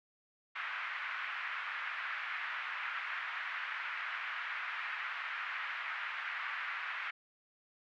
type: band-pass noise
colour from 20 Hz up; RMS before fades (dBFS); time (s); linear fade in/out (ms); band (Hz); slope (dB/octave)
pink; -40; 0.55-7.11; 10; 1300 to 2300; 24
effects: none